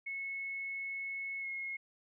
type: tone with pitch glide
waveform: sine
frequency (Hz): 2193 to 2163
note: C#7 to C#7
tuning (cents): -19 to -43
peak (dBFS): -37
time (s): 0.06-1.77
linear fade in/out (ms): 10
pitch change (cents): -24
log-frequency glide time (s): 1.4-1.47
effects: none